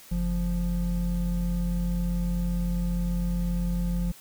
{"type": "tone pair together", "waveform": "triangle", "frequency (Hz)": [46.38, 174.3], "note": ["F#1", "F3"], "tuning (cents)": [5, -3], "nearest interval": "octave + major seventh", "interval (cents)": 2292, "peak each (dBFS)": -25, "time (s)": [0.11, 4.12], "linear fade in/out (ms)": 10, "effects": ["white hiss -50 dBFS RMS until 4.2 s"]}